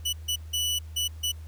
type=tone bursts at uneven times; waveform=sawtooth; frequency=2960 Hz; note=F#7; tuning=in tune; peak=-22 dBFS; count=5; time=0.05-0.13 / 0.28-0.36 / 0.53-0.79 / 0.96-1.08 / 1.23-1.32 s; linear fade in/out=10 ms; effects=added 79 Hz sine -38 dBFS peak until 1.47 s + pink hiss -58 dBFS RMS until 1.47 s

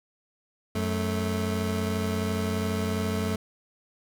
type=tone pair together; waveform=25% pulse; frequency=92.03 / 218.6 Hz; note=F#2 / A3; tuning=-9 / -11 cents; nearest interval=octave + minor third; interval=1498 cents; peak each=-25 dBFS; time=0.75-3.36 s; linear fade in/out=5 ms; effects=none

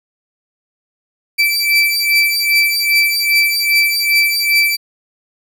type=beating tone pair; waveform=30% pulse; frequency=2325 / 2327.5 Hz; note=D7 / D7; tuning=-18 / -16 cents; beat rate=2.5 Hz; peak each=-12 dBFS; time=1.38-4.77 s; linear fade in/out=20 ms; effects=none

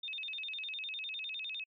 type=tone with vibrato; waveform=sine; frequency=3053 Hz; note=G7; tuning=46 cents flat; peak=-38 dBFS; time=0.03-1.64 s; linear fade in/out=5 ms; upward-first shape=square; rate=9.9 Hz; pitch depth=300 cents each way; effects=AAC 64 kbps

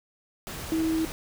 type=tone in noise; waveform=sine; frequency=321.6 Hz; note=E4; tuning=43 cents flat; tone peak=-23 dBFS; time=0.72-1.05 s; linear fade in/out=0 ms; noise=pink; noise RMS=-37 dBFS; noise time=0.47-1.12 s; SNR=+11 dB; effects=none

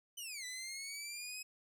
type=linear two-way sweep; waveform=15% pulse; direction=down then up; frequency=3040 to 1975.5 to 2550 Hz; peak=-36 dBFS; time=0.17-1.43 s; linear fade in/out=10 ms; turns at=0.45 s; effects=13-bit

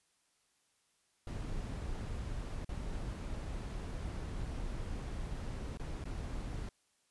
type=noise with dropouts; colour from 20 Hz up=brown; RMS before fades=-40 dBFS; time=1.27-6.69 s; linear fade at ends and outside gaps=2 ms; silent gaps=2.647-2.691 / 5.773-5.796 / 6.041-6.054 s; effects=white hiss -75 dBFS RMS until 7.1 s + resampled to 24000 Hz

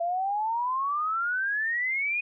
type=exponential sweep; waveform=sine; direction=up; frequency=670 to 2489 Hz; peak=-25 dBFS; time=0-2.21 s; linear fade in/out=10 ms; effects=none

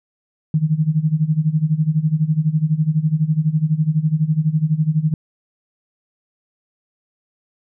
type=tone with tremolo; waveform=sine; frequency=155.56 Hz; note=D#3; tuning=in tune; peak=-11 dBFS; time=0.54-5.14 s; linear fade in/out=2 ms; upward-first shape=sine; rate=12 Hz; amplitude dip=85%; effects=none

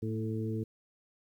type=harmonic tone with a mistuned harmonic; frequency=110 Hz; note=A2; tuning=in tune; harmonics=1 / 2 / 3 / 4; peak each=-34 / -37 / -39 / -40 dBFS; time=0.02-0.64 s; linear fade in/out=10 ms; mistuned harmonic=2; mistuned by=+24 cents; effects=11-bit

